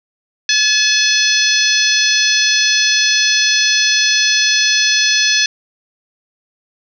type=harmonic tone; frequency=858 Hz; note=A5; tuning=44 cents flat; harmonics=2 / 3 / 4 / 5 / 6 / 7; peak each=-18 / -18 / -18 / -18 / -18 / -18 dBFS; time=0.49-5.46 s; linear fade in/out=2 ms; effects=none